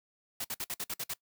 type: noise bursts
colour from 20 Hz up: white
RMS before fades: -36 dBFS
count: 8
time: 0.4-1.138 s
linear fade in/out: 5 ms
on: 45 ms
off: 54 ms
effects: noise-tail reverb RT60 0.1 s tail -21 dB re dry